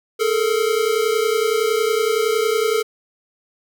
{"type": "tone pair together", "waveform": "square", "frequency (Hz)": [425.9, 456.7], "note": ["G#4", "A#4"], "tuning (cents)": [44, -36], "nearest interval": "minor second", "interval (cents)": 120, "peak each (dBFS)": -20, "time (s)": [0.19, 2.83], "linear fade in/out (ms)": 20, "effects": []}